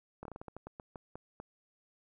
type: slowing click train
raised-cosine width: 1 ms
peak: -30 dBFS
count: 13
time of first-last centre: 0.23-1.401 s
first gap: 23 ms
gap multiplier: 1.24
effects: 12-bit